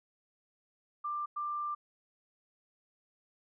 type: tone bursts at uneven times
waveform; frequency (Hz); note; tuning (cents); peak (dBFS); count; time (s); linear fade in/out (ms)
sine; 1186; D6; +17; -33; 2; 1.04-1.26 / 1.36-1.75; 10
effects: none